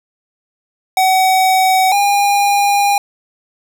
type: tone pair in turn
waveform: square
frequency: 754 / 809.1 Hz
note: F#5 / G#5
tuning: +32 / -45 cents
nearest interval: minor second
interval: 123 cents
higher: second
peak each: -10 / -11 dBFS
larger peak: first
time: 0.97-1.92 / 1.92-2.98 s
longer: second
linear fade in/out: 2 ms
effects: none